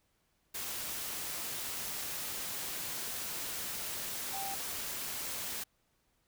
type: tone in noise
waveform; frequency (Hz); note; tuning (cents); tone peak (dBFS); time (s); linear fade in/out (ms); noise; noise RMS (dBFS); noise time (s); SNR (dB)
sine; 784; G5; 0; -39; 4.33-4.55; 10; white; -39; 0.54-5.64; -3
effects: pink hiss -75 dBFS RMS until 6.27 s

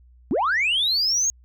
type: linear sweep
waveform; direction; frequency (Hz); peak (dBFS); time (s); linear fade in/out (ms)
sine; up; 196 to 6645; -17; 0.31-1.3; 0
effects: tanh soft clip ceiling -16 dBFS + added 61 Hz sine -49 dBFS peak until 1.44 s

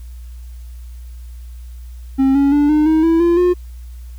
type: tone with pitch steps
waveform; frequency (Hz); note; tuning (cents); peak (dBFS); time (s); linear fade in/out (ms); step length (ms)
triangle; 268 / 279.2 / 290.9 / 303.1 / 315.8 / 329 / 342.8 / 357.1; C4 / C#4 / D4 / D#4 / D#4 / E4 / F4 / F4; +42 / +13 / -16 / -45 / +26 / -3 / -32 / +39; -8; 2.18-3.54; 20; 170
effects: added 60 Hz sine -30 dBFS peak until 4.18 s + white hiss -53 dBFS RMS until 4.18 s

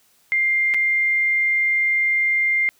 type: tone with dropouts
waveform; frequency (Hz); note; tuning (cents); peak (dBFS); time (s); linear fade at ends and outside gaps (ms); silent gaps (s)
sine; 2100; C7; +6; -16; 0.32-2.69; 0; 0.739-0.744
effects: white hiss -59 dBFS RMS until 2.79 s

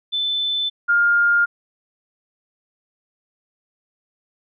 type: tone pair in turn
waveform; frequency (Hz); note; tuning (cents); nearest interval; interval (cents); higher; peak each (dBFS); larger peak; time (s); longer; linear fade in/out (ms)
sine; 3520 / 1409.9; A7 / F6; 0 / +16; octave + major third; 1584; first; -19 / -13; second; 0.12-0.7 / 0.88-1.46; neither; 20
effects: none

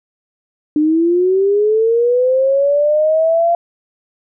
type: linear sweep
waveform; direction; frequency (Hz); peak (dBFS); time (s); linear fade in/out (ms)
sine; up; 297.1 to 690; -10; 0.76-3.55; 2
effects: none

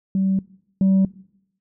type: tone pair in turn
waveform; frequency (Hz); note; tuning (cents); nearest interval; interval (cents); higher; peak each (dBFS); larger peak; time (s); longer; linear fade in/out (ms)
sine; 191.9 / 191.9; G3 / G3; -37 / -37; unison; 0; neither; -16 / -11; second; 0.15-0.39 / 0.81-1.05; neither; 2
effects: noise-tail reverb RT60 0.8 s tail -22 dB re dry + tanh soft clip ceiling -12 dBFS

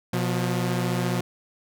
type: tone pair together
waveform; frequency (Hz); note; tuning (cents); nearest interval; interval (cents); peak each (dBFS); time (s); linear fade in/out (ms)
sawtooth; 123.6 / 178.17; B2 / F3; +2 / +35; tritone; 633; -22; 0.13-1.21; 5
effects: none

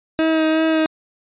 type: tone with vibrato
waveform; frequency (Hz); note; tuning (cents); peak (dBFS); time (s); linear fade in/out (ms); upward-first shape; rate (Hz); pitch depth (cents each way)
30% pulse; 317.9; D#4; +37; -12; 0.19-0.86; 0; sine; 2.7; 16
effects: resampled to 8000 Hz

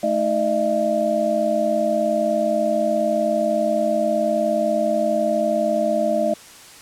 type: tone cluster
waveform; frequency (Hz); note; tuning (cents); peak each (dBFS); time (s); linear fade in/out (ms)
sine; 217.1 / 316.2 / 608 / 668; A3 / D#4 / D#5 / E5; -23 / +28 / -40 / +23; -25 / -28 / -20 / -22; 0.03-6.34; 5
effects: white hiss -43 dBFS RMS until 6.81 s + low-pass 10000 Hz 12 dB/octave

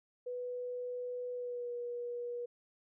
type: tone with pitch glide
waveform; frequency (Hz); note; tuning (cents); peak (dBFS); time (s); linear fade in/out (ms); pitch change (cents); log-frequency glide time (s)
sine; 493.9 to 481.8; B4 to B4; 0 to -43; -37; 0.26-2.46; 10; -43; 1.33-1.72
effects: none

